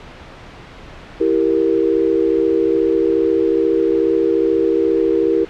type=chord; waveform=sine; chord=E diminished; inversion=none; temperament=equal; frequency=329.6 / 392 / 466.2 Hz; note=E4 / G4 / Bb4; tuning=0 / 0 / 0 cents; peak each=-17 dBFS; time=1.2-5.45 s; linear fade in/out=10 ms; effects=pink hiss -37 dBFS RMS until 5.49 s + low-pass 3000 Hz 12 dB/octave